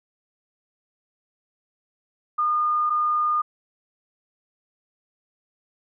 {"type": "tone pair in turn", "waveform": "sine", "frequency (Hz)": [1218, 1218], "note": ["D#6", "D#6"], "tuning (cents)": [-37, -37], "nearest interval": "unison", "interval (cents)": 0, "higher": "neither", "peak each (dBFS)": -19, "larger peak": "neither", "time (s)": [[2.38, 2.9], [2.9, 3.42]], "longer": "neither", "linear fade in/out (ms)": 10, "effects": []}